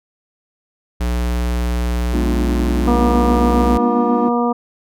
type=tone with pitch glide; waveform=square; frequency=60.1 to 62.11 Hz; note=B1 to B1; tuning=-46 to +10 cents; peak=-17 dBFS; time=1-3.78 s; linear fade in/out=10 ms; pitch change=+56 cents; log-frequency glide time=2.01-3.55 s
type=chord; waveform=triangle; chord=G# diminished seventh; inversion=none; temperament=equal with one note detuned; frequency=208.9 / 246.9 / 293.7 / 349.2 Hz; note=G#3 / B3 / D4 / F4; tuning=+10 / 0 / 0 / 0 cents; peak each=-22 dBFS; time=2.13-4.29 s; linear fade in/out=5 ms
type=harmonic tone; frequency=239.5 Hz; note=A#3; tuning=47 cents sharp; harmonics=1 / 2 / 3 / 4 / 5; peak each=-17 / -20 / -22 / -23 / -24 dBFS; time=2.87-4.53 s; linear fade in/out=10 ms
effects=none